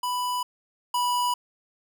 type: tone pair in turn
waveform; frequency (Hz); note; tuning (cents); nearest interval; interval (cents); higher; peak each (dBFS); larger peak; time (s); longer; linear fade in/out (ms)
square; 990 / 980.9; B5 / B5; +4 / -12; unison; 16; first; -26 / -23; second; 0.03-0.43 / 0.94-1.34; neither; 5
effects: none